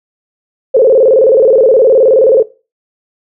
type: tone with vibrato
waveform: sine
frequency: 485.4 Hz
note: B4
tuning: 30 cents flat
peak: -3 dBFS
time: 0.74-2.43 s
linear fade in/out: 10 ms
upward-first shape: square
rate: 19 Hz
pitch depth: 160 cents each way
effects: noise-tail reverb RT60 0.3 s tail -18 dB re dry